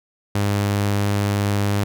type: tone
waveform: sawtooth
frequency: 101.5 Hz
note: G#2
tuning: 39 cents flat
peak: -14 dBFS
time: 0.35-1.84 s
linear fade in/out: 5 ms
effects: none